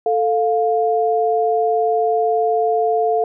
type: tone pair together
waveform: sine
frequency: 441.9 / 703.5 Hz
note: A4 / F5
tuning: +7 / +12 cents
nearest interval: minor sixth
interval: 805 cents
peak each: -17 dBFS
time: 0.06-3.24 s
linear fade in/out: 2 ms
effects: none